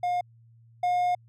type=tone pair in turn; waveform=triangle; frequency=713 / 715.6 Hz; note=F5 / F5; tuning=+36 / +42 cents; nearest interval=unison; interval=6 cents; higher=second; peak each=-22 / -20 dBFS; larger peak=second; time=0.03-0.21 / 0.83-1.15 s; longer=second; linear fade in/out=5 ms; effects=added 115 Hz sine -53 dBFS peak until 1.28 s